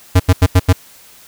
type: tone bursts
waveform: square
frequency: 91.7 Hz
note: F#2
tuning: 15 cents flat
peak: -6 dBFS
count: 5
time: 0.15-0.73 s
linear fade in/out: 10 ms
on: 48 ms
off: 85 ms
effects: white hiss -43 dBFS RMS until 1.27 s